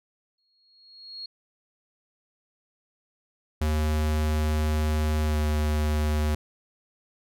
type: tone with exponential growth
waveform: sine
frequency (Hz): 4300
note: C8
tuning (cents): +47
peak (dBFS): -33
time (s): 0.38-1.26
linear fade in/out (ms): 5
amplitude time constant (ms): 190
type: tone with pitch glide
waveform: square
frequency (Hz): 76.8 to 75.79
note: D#2 to D#2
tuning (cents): -22 to -45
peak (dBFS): -23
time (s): 3.61-6.35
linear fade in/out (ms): 5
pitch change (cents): -23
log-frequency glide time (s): 5.25-5.38
effects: none